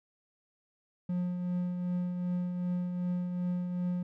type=tone with tremolo; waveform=triangle; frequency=178.5 Hz; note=F3; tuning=38 cents sharp; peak=-26 dBFS; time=1.09-4.03 s; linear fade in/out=5 ms; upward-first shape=triangle; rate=2.6 Hz; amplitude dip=45%; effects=none